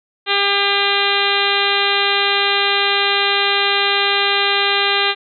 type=harmonic tone; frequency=400.6 Hz; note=G4; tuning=38 cents sharp; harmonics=1 / 2 / 3 / 4 / 5 / 6 / 7 / 8 / 9 / 10; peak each=-23 / -23 / -23 / -23 / -23 / -23 / -23 / -23 / -23 / -23 dBFS; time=0.26-5.15 s; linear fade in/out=50 ms; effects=none